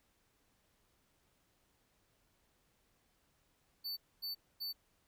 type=tone bursts; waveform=square; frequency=4500 Hz; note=C#8; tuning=25 cents sharp; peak=-39 dBFS; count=3; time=3.84-4.73 s; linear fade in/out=20 ms; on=130 ms; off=250 ms; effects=pink hiss -75 dBFS RMS until 5.07 s

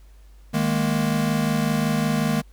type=chord; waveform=square; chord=D# suspended fourth; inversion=none; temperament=equal; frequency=155.56 / 207.7 / 233.1 Hz; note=D#3 / G#3 / A#3; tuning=0 / 0 / 0 cents; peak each=-25 dBFS; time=0.53-2.42 s; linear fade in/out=20 ms; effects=added 50 Hz sine -45 dBFS peak until 2.52 s + pink hiss -61 dBFS RMS until 2.52 s

